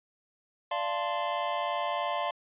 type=chord; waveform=square; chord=D minor seventh; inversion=none; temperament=equal with one note detuned; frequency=587.3 / 690.4 / 880 / 1046.5 Hz; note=D5 / F5 / A5 / C6; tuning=0 / -20 / 0 / 0 cents; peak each=-36 / -34 / -37 / -34 dBFS; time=0.71-2.31 s; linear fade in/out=5 ms; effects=resampled to 8000 Hz